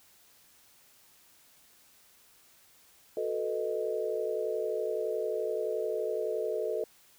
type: chord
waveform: sine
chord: B dominant seventh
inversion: second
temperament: equal with one note detuned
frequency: 370 / 440 / 491.6 / 622.3 Hz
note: F#4 / A4 / B4 / D#5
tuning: 0 / 0 / -8 / 0 cents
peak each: -38 / -32 / -37 / -35 dBFS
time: 3.17-6.84 s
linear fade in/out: 2 ms
effects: white hiss -61 dBFS RMS until 7.18 s